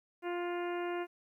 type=harmonic tone with a mistuned harmonic; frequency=350 Hz; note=F4; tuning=4 cents sharp; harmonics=1 / 2 / 3 / 4 / 5 / 6 / 7 / 8; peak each=-35 / -41 / -45 / -47 / -49 / -51 / -52 / -53 dBFS; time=0.22-1.07 s; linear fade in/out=50 ms; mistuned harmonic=4; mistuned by=+17 cents; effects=12-bit